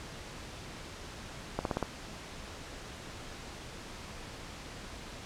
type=accelerating click train; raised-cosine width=1 ms; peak=-16 dBFS; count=5; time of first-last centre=1.59-1.827 s; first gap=62 ms; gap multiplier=0.97; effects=pink hiss -45 dBFS RMS until 5.25 s + low-pass 7000 Hz 12 dB/octave